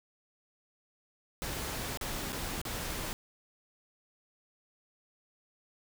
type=noise with dropouts; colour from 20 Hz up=pink; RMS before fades=-37 dBFS; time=1.42-3.13 s; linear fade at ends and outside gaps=0 ms; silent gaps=1.973-2.012 / 2.322-2.328 / 2.615-2.652 s; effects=none